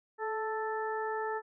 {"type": "harmonic tone with a mistuned harmonic", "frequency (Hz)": 440, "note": "A4", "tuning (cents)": 0, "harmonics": [1, 2, 3, 4], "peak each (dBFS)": [-35, -36, -41, -41], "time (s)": [0.18, 1.42], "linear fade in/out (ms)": 50, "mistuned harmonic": 1, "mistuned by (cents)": -22, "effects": []}